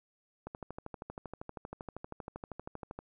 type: click train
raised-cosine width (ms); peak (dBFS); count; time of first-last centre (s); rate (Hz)
1; -27; 33; 0.47-2.99; 12.7
effects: none